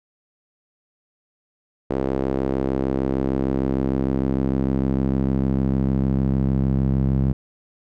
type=tone with band-pass filter sweep; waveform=sawtooth; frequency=66.6 Hz; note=C2; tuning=31 cents sharp; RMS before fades=-21 dBFS; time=1.9-7.33 s; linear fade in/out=5 ms; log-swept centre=410 to 160 Hz; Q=1.5; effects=none